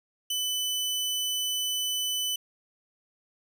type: tone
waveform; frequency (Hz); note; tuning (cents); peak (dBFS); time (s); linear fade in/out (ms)
sawtooth; 3000; F#7; +23; -24; 0.3-2.36; 5
effects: none